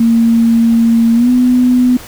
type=tone with pitch glide; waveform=sine; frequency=230 to 249.4 Hz; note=A#3 to B3; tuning=-23 to +17 cents; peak=-6 dBFS; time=0-1.97 s; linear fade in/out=5 ms; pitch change=+140 cents; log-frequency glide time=1.14-1.3 s; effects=pink hiss -32 dBFS RMS until 2.07 s